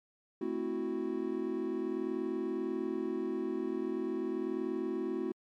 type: chord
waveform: triangle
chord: F# half-diminished seventh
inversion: first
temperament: equal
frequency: 220 / 261.6 / 329.6 / 370 Hz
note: A3 / C4 / E4 / F#4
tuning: 0 / 0 / 0 / 0 cents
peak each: -39 / -37 / -35 / -34 dBFS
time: 0.41-5.32 s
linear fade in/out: 5 ms
effects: MP3 64 kbps